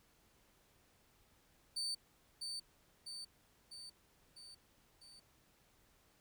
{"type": "tone with echo", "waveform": "35% pulse", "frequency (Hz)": 4562, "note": "C#8", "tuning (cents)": 49, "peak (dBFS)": -36, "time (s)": [1.76, 1.95], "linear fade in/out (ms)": 10, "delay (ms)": 650, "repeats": 5, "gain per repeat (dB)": -4, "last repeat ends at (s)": 5.2, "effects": ["pink hiss -71 dBFS RMS until 6.2 s"]}